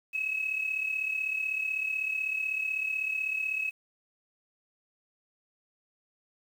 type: tone pair together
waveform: sine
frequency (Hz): 2565 / 2601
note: E7 / E7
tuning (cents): -48 / -24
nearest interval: unison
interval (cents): 24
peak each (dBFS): -29 / -34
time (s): 0.13-3.71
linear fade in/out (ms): 20
effects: tanh soft clip ceiling -21 dBFS + 9-bit